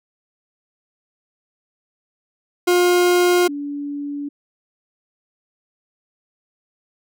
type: tone pair in turn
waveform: 40% pulse / sine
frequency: 355.5 / 287.1 Hz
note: F4 / D4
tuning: +31 / -39 cents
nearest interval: major third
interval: 370 cents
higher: first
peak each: -12 / -24 dBFS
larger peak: first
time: 2.67-3.48 / 3.48-4.29 s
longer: neither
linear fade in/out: 10 ms
effects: none